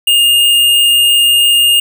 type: tone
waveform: square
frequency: 2829 Hz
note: F7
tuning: 22 cents sharp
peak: -7 dBFS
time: 0.07-1.8 s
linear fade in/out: 5 ms
effects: none